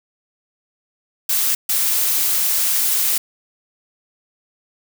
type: noise bursts at uneven times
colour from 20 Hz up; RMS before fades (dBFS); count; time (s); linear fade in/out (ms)
blue; -18; 2; 1.29-1.55 / 1.69-3.18; 5
effects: none